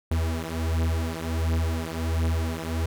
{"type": "beating tone pair", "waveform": "45% pulse", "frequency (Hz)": [80.7, 82.1], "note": ["E2", "E2"], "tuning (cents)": [-36, -6], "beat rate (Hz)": 1.4, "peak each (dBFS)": -27, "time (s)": [0.11, 2.86], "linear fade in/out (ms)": 5, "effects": []}